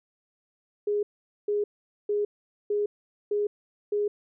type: tone bursts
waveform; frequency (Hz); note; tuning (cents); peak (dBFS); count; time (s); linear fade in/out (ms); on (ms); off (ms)
sine; 413.7; G#4; -7; -23; 6; 0.87-4.08; 5; 160; 450
effects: none